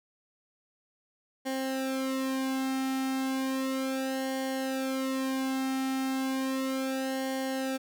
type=tone with flanger; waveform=sawtooth; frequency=264.8 Hz; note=C4; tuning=21 cents sharp; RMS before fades=-31 dBFS; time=1.45-7.78 s; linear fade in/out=20 ms; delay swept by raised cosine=0.79 to 1.79 ms; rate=0.34 Hz; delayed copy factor=-0.85; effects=none